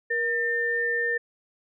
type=tone pair together; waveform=sine; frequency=473.9 / 1801 Hz; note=A#4 / A6; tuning=+28 / +40 cents; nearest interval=octave + major seventh; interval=2312 cents; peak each=-29 / -24 dBFS; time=0.1-1.18 s; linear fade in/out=10 ms; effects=none